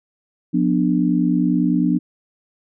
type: chord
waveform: sine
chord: B diminished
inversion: second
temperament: just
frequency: 177.8 / 246.9 / 296.3 Hz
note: F3 / B3 / D4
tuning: +31 / 0 / +15 cents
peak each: -19 dBFS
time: 0.53-1.99 s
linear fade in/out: 20 ms
effects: none